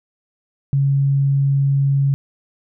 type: tone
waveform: sine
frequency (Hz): 138.59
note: C#3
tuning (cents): 0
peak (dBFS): -13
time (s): 0.73-2.14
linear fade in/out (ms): 0
effects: none